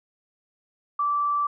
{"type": "tone", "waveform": "sine", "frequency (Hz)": 1164, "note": "D6", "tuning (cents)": -16, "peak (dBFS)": -21, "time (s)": [0.99, 1.47], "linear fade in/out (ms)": 5, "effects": []}